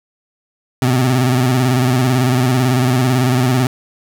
25% pulse tone with vibrato, 127 Hz, B2, 49 cents sharp, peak -8 dBFS, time 0.82-3.67 s, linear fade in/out 2 ms, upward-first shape square, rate 18 Hz, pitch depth 62 cents each way, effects none

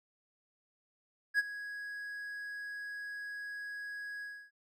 triangle tone with ADSR envelope, 1661.2 Hz, G#6, in tune, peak -22 dBFS, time 1.34-4.51 s, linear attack 48 ms, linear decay 29 ms, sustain -16 dB, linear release 290 ms, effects none

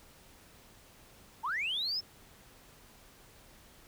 sine linear sweep, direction up, 830.6 to 5360 Hz, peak -30 dBFS, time 1.43-2.01 s, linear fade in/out 20 ms, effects tanh soft clip ceiling -27 dBFS + pink hiss -58 dBFS RMS until 3.87 s

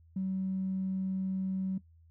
triangle tone with tanh clipping, 189.5 Hz, F#3, 42 cents sharp, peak -30 dBFS, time 0.16-1.78 s, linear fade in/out 5 ms, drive 4 dB, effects noise-tail reverb RT60 0.1 s tail -17 dB re dry + added 82 Hz sine -57 dBFS peak until 2.1 s

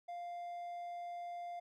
triangle tone, 698.5 Hz, F5, in tune, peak -40 dBFS, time 0.08-1.6 s, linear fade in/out 10 ms, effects none

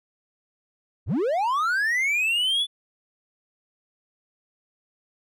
triangle linear sweep, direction up, 54.9 to 3493 Hz, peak -19 dBFS, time 1.06-2.67 s, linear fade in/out 50 ms, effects none

